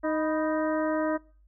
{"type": "harmonic tone with a mistuned harmonic", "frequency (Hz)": 311.1, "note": "D#4", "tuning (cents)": 0, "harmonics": [1, 2, 3, 4, 5, 6], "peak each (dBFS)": [-28, -28, -36, -37, -39, -41], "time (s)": [0.03, 1.18], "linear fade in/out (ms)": 20, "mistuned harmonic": 3, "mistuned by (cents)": 86, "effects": ["noise-tail reverb RT60 0.4 s tail -23 dB re dry", "added 50 Hz sine -56 dBFS peak until 1.47 s"]}